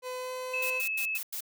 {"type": "tone with pitch glide", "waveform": "30% pulse", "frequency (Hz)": [506, 509.8], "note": ["B4", "C5"], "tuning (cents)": [42, -45], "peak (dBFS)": -32, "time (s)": [0.02, 0.82], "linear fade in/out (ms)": 50, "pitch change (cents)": 13, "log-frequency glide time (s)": [0.19, 0.31]}
{"type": "tone", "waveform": "sine", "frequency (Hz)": 2597, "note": "E7", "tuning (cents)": -26, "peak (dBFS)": -29, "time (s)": [0.53, 1.18], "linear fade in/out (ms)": 10}
{"type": "noise bursts", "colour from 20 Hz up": "blue", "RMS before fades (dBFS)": -36, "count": 5, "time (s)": [0.62, 1.407], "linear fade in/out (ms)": 5, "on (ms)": 83, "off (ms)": 93}
{"effects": []}